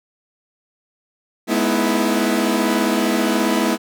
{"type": "chord", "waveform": "sawtooth", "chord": "E major seventh", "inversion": "first", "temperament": "equal with one note detuned", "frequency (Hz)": [211.9, 246.9, 311.1, 329.6], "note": ["G#3", "B3", "D#4", "E4"], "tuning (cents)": [35, 0, 0, 0], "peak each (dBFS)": [-17, -17, -22, -17], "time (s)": [1.47, 3.78], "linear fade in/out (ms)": 50, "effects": []}